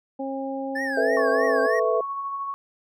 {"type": "harmonic tone", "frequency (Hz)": 270.2, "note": "C#4", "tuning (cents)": -44, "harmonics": [1, 2, 3], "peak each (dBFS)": [-30, -31, -34], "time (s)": [0.19, 1.67], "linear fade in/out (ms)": 10}
{"type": "tone with vibrato", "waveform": "triangle", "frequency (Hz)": 1723, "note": "A6", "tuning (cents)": -37, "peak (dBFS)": -25, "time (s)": [0.75, 1.8], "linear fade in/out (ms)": 10, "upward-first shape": "triangle", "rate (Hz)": 3.2, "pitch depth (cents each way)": 180}
{"type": "chord", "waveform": "sine", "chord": "A suspended second", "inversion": "none", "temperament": "equal", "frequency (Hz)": [440, 493.9, 659.3], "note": ["A4", "B4", "E5"], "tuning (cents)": [0, 0, 0], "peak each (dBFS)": -24, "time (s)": [0.97, 2.01], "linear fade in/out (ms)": 5}
{"type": "tone with tremolo", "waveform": "sine", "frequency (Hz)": 1108.7, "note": "C#6", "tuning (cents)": 0, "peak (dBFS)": -26, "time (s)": [1.17, 2.54], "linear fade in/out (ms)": 0, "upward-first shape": "sine", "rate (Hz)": 13, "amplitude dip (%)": 30}
{"effects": []}